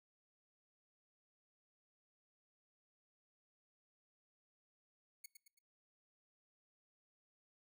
5% pulse tone with echo, 2217 Hz, C#7, in tune, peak -38 dBFS, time 5.24-5.26 s, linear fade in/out 5 ms, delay 110 ms, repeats 3, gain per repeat -7 dB, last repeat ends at 5.59 s, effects noise-tail reverb RT60 0.4 s tail -25 dB re dry

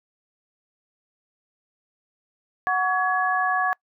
sine tone cluster, 738 / 1128 / 1686 Hz, F#5 / C#6 / G#6, -5 / +30 / +26 cents, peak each -24 dBFS, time 2.67-3.73 s, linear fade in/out 0 ms, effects noise-tail reverb RT60 0.1 s tail -26 dB re dry

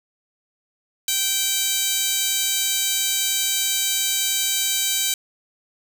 15% pulse tone with high-pass filter, 777 Hz, G5, 16 cents flat, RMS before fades -22 dBFS, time 1.08-5.14 s, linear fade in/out 2 ms, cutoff 4800 Hz, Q 1.7, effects 8-bit

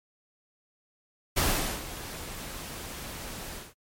pink noise with ADSR envelope, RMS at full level -24 dBFS, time 1.36-3.74 s, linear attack 17 ms, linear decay 430 ms, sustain -15 dB, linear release 190 ms, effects MP3 64 kbps

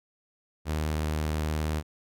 sawtooth tone with vibrato, 77.1 Hz, D#2, 15 cents flat, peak -23 dBFS, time 0.65-1.83 s, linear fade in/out 50 ms, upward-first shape square, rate 19 Hz, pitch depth 26 cents each way, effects none

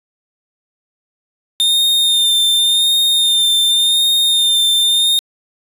45% pulse tone with vibrato, 3634 Hz, A#7, 45 cents flat, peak -10 dBFS, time 1.6-5.19 s, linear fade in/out 0 ms, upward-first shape sine, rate 0.89 Hz, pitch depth 28 cents each way, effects resampled to 32000 Hz

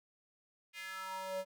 square tone with high-pass filter sweep, 189.4 Hz, F#3, 41 cents sharp, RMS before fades -42 dBFS, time 0.73-1.45 s, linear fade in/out 50 ms, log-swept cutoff 2400 to 470 Hz, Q 3.5, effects none

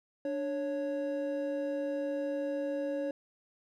triangle tone pair together, 293.5 / 554 Hz, D4 / C#5, -1 / -1 cents, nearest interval major seventh, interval 1100 cents, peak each -34 / -31 dBFS, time 0.25-3.11 s, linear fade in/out 2 ms, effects none

